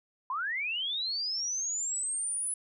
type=linear sweep; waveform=sine; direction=up; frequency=975 to 10180 Hz; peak=-30 dBFS; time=0.3-2.54 s; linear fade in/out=2 ms; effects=none